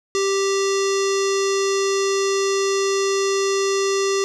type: tone with low-pass filter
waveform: square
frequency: 392 Hz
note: G4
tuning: in tune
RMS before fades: -20 dBFS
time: 0.15-4.24 s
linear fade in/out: 0 ms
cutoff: 6100 Hz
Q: 3.4
effects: none